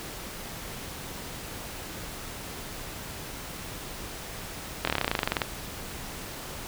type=slowing click train; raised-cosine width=0.3 ms; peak=-8 dBFS; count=17; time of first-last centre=4.85-5.418 s; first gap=24 ms; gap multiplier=1.05; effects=pink hiss -39 dBFS RMS until 6.67 s

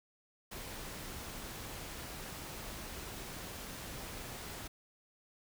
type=noise; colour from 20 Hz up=pink; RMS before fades=-45 dBFS; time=0.51-4.68 s; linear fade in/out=10 ms; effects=none

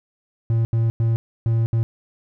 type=tone bursts at uneven times; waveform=triangle; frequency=114.2 Hz; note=A#2; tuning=35 cents flat; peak=-14 dBFS; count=5; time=0.5-0.65 / 0.73-0.9 / 1-1.16 / 1.46-1.66 / 1.73-1.83 s; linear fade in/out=0 ms; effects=none

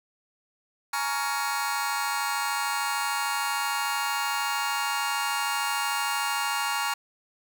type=chord; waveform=sawtooth; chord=Bb minor seventh; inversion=third; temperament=just; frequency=839.1 / 932.3 / 1118.8 / 1398.5 Hz; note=Ab5 / Bb5 / Db6 / F6; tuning=+18 / 0 / +16 / +2 cents; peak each=-28 dBFS; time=0.93-6.94 s; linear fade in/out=5 ms; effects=none

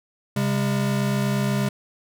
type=tone pair together; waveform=square; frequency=134.23 / 202.5 Hz; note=C3 / G#3; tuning=+45 / -43 cents; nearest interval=perfect fifth; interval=712 cents; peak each=-24 dBFS; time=0.36-1.69 s; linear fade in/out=5 ms; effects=none

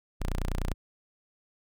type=tone; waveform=sawtooth; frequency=30 Hz; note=B0; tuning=49 cents flat; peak=-24 dBFS; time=0.2-0.74 s; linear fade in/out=20 ms; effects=none

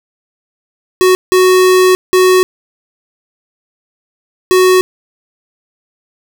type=tone bursts at uneven times; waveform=square; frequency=370 Hz; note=F#4; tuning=in tune; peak=-6 dBFS; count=4; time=1.01-1.15 / 1.32-1.95 / 2.13-2.43 / 4.51-4.81 s; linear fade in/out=0 ms; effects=none

